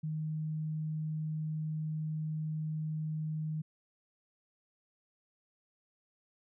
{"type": "tone", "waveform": "sine", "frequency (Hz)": 155.56, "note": "D#3", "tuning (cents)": 0, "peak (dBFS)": -33, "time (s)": [0.03, 3.62], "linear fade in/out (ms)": 10, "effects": []}